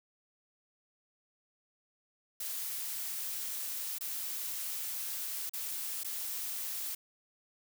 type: noise with dropouts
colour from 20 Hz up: blue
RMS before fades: -38 dBFS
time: 2.4-6.95 s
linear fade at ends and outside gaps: 5 ms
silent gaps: 3.985-4.008 / 5.495-5.535 / 6.035-6.045 s
effects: none